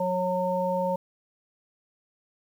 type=harmonic tone; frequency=182.4 Hz; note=F#3; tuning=24 cents flat; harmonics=1 / 3 / 5; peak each=-31 / -26 / -29 dBFS; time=0-0.96 s; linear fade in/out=5 ms; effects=9-bit